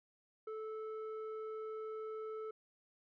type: tone with low-pass filter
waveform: square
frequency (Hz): 436.7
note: A4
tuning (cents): -13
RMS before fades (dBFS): -44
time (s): 0.47-2.51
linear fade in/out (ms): 5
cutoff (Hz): 1000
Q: 4.5
effects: none